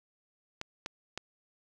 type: clicks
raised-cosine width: 0.2 ms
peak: -19 dBFS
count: 3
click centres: 0.614 / 0.861 / 1.176 s
effects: none